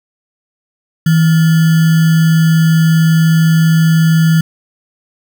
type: tone with sample-and-hold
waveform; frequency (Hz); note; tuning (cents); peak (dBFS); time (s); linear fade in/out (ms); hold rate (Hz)
sine; 162.2; E3; -28; -6; 1.06-4.41; 5; 1575
effects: none